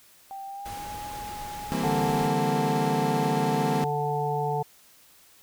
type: tone with pitch glide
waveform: sine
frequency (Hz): 784 to 830.6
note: G5 to G#5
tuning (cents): 0 to 0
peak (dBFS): -35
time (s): 0.31-2.32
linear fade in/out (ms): 0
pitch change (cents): +100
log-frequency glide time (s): 0.46-0.9
type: noise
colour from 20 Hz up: pink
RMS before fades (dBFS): -41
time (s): 0.65-2.28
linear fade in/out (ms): 10
type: chord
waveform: 35% pulse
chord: C dominant seventh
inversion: first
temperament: equal with one note detuned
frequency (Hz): 164.81 / 199.31 / 233.1 / 261.6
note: E3 / G3 / Bb3 / C4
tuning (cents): 0 / +29 / 0 / 0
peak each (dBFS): -30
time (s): 1.72-3.84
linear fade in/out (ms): 0
type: harmonic tone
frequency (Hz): 146.83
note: D3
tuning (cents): 0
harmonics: 1 / 3 / 5 / 6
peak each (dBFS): -30 / -30 / -30 / -30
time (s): 1.83-4.63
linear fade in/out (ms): 10
effects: white hiss -56 dBFS RMS until 5.42 s